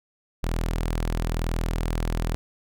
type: tone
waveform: sawtooth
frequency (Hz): 41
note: E1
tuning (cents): -9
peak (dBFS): -20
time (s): 0.43-2.35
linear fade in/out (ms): 0
effects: none